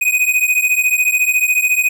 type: beating tone pair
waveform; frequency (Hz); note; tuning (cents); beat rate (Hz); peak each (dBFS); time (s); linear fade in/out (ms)
square; 2489 / 2503; D#7 / D#7; 0 / +10; 14; -16; 0.01-1.89; 10
effects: none